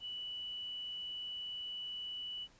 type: tone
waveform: sine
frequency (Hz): 2960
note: F#7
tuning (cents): 0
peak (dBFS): -40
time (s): 0-2.48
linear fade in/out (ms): 50
effects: pink hiss -65 dBFS RMS until 2.59 s + resampled to 16000 Hz